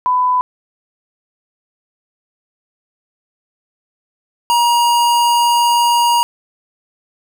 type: tone pair in turn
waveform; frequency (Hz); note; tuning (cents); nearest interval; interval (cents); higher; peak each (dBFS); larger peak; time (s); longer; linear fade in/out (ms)
sine / square; 1000 / 949.6; B5 / A#5; +21 / +32; minor second; 89; first; -11; neither; 0.06-0.41 / 4.5-6.23; second; 0
effects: none